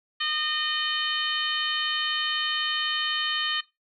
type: harmonic tone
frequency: 612 Hz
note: D#5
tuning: 29 cents flat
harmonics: 2 / 3 / 4 / 5 / 6 / 7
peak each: -34 / -31 / -36 / -28 / -35 / -36 dBFS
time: 0.2-3.61 s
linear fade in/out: 10 ms
effects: noise-tail reverb RT60 0.2 s tail -17 dB re dry